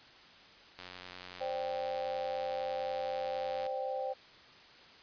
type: click train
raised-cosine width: 0.2 ms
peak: -28 dBFS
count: 262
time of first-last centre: 0.79-3.664 s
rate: 90.8 Hz
type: chord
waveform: sine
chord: C suspended second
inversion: none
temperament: equal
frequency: 523.3 / 587.3 / 784 Hz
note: C5 / D5 / G5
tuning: 0 / 0 / 0 cents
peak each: -36 / -41 / -38 dBFS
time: 1.4-4.14 s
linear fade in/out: 20 ms
effects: white hiss -56 dBFS RMS until 5.02 s + resampled to 11025 Hz